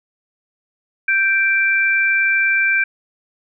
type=tone pair together; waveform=sine; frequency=1568 / 2349 Hz; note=G6 / D7; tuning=0 / 0 cents; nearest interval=perfect fifth; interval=700 cents; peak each=-16 dBFS; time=1.08-2.84 s; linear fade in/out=5 ms; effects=none